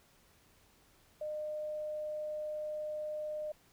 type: tone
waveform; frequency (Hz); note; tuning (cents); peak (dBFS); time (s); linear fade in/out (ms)
sine; 608; D#5; -40; -36; 1.21-3.52; 5
effects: pink hiss -66 dBFS RMS until 3.72 s